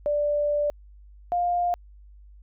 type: tone pair in turn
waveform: sine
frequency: 587.3 / 704.3 Hz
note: D5 / F5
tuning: 0 / +14 cents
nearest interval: minor third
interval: 314 cents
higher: second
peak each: -21 dBFS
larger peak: neither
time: 0.06-0.7 / 1.32-1.74 s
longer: first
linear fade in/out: 0 ms
effects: added 50 Hz sine -46 dBFS peak until 2.42 s